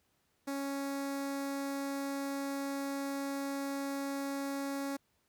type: tone with notch filter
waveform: sawtooth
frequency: 277.2 Hz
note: C#4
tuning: in tune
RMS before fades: -37 dBFS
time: 0.47-4.97 s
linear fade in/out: 10 ms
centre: 3000 Hz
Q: 1.8
effects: pink hiss -75 dBFS RMS until 5.28 s + high-pass 60 Hz 12 dB/octave